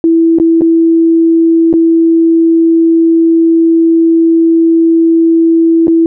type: tone with dropouts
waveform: sine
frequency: 329.6 Hz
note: E4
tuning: in tune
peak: -4 dBFS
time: 0.04-6.06 s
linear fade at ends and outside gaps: 1 ms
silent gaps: 0.386-0.399 / 0.61-0.618 / 1.729-1.738 / 5.871-5.88 s
effects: none